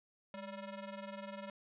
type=ring-modulated tone; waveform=sawtooth; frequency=390 Hz; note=G4; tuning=9 cents flat; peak=-37 dBFS; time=0.34-1.5 s; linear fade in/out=2 ms; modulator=185 Hz; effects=resampled to 8000 Hz + 12-bit